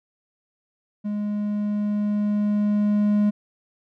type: tone with level ramp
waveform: triangle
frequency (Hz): 207.7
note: G#3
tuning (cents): 0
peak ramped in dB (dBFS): -22 to -14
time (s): 1.04-3.31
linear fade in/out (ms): 20
effects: none